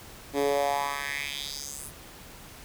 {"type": "tone with high-pass filter sweep", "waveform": "10% pulse", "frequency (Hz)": 141.4, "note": "C#3", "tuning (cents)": 35, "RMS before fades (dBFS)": -30, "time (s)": [0.33, 1.92], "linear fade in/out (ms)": 50, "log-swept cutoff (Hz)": [310, 11000], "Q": 3.1, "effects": ["pink hiss -47 dBFS RMS until 2.64 s"]}